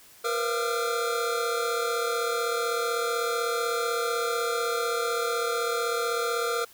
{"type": "tone cluster", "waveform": "square", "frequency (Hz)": [470.1, 506, 684, 1210, 1370], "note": ["A#4", "B4", "F5", "D#6", "F6"], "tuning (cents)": [15, 42, -36, -49, -34], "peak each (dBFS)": [-29, -38, -38, -35, -32], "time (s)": [0.24, 6.65], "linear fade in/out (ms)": 10, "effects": ["white hiss -53 dBFS RMS until 6.73 s"]}